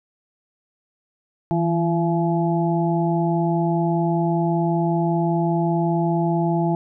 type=harmonic tone with a mistuned harmonic; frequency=169.9 Hz; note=F3; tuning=47 cents flat; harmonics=1 / 2 / 4 / 5; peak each=-20 / -23 / -26 / -27 dBFS; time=1.51-6.75 s; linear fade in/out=0 ms; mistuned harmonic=1; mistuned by=-52 cents; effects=none